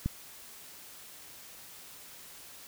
click, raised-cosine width 5 ms, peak -17 dBFS, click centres 0.06 s, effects white hiss -50 dBFS RMS until 2.67 s

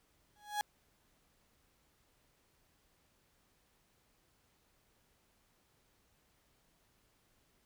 35% pulse tone with exponential growth, 833 Hz, G#5, 5 cents sharp, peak -28 dBFS, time 0.36-0.61 s, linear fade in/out 0 ms, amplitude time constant 54 ms, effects pink hiss -73 dBFS RMS until 7.65 s

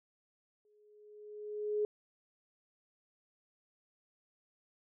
sine tone with exponential growth, 420 Hz, G#4, 19 cents sharp, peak -28 dBFS, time 0.65-1.85 s, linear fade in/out 1 ms, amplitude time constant 260 ms, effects none

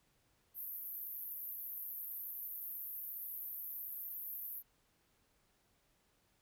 pink band-pass noise, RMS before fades -45 dBFS, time 0.54-4.63 s, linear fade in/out 50 ms, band 12000 to 15000 Hz, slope 96 dB/octave, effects pink hiss -75 dBFS RMS until 6.41 s

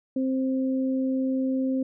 sine tone pair together, 262.6 / 525.2 Hz, C4 / C5, +6 / +6 cents, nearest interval octave, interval 1200 cents, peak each -23 / -32 dBFS, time 0.16-1.83 s, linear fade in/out 5 ms, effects none

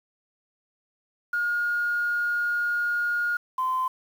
sine tone pair in turn, 1428 / 1030.6 Hz, F6 / C6, +38 / -27 cents, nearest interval tritone, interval 565 cents, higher first, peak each -22 dBFS, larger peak neither, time 1.33-3.37 / 3.58-3.88 s, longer first, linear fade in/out 5 ms, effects tanh soft clip ceiling -18 dBFS + 8-bit

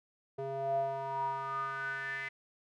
square tone with band-pass filter sweep, 135.9 Hz, C#3, 34 cents flat, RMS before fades -36 dBFS, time 0.38-2.29 s, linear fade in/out 10 ms, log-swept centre 520 to 2000 Hz, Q 9.1, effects none

